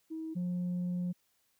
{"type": "tone pair in turn", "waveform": "sine", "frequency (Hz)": [320, 178.15], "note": ["D#4", "F3"], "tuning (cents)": [49, 35], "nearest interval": "minor seventh", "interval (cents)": 1014, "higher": "first", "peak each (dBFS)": [-36, -29], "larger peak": "second", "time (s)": [[0.1, 0.35], [0.35, 1.13]], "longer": "second", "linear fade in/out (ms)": 20, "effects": ["tanh soft clip ceiling -30 dBFS", "white hiss -74 dBFS RMS until 1.59 s"]}